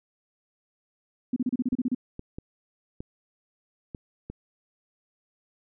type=tone bursts; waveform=sine; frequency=250.2 Hz; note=B3; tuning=23 cents sharp; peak=-22 dBFS; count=10; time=1.33-1.948 s; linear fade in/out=5 ms; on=33 ms; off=32 ms
type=clicks; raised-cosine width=3 ms; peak=-23 dBFS; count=6; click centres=1.729 / 2.194 / 2.385 / 3.005 / 3.948 / 4.3 s
effects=none